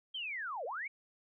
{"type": "linear two-way sweep", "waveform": "sine", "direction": "down then up", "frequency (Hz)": [3223, 440, 2337], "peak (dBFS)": -37, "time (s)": [0.14, 0.88], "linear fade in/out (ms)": 10, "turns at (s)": 0.65, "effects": []}